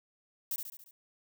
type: noise with echo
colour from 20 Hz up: violet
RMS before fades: -34 dBFS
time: 0.51-0.56 s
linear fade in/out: 2 ms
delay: 70 ms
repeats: 5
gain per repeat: -5 dB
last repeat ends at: 0.91 s
effects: none